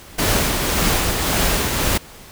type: noise with tremolo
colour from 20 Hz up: pink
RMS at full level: -17 dBFS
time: 0.18-1.98 s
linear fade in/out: 10 ms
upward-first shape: triangle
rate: 1.8 Hz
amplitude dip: 40%
effects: pink hiss -41 dBFS RMS until 2.31 s